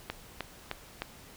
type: click train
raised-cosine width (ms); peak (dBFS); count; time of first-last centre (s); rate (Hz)
0.3; -17; 4; 0.1-1.02; 3.26
effects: pink hiss -52 dBFS RMS until 1.36 s